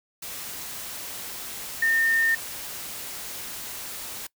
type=tone in noise; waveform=sine; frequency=1820 Hz; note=A#6; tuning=42 cents flat; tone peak=-19 dBFS; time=1.82-2.35 s; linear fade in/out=5 ms; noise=white; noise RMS=-36 dBFS; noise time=0.22-4.27 s; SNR=+14 dB; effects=noise-tail reverb RT60 0.1 s tail -22 dB re dry